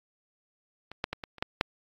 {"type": "clicks", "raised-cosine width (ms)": 0.3, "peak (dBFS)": [-25, -12, -16, -21, -30, -12, -7], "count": 7, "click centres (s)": [0.916, 1.041, 1.13, 1.238, 1.383, 1.425, 1.611], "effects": ["AAC 48 kbps"]}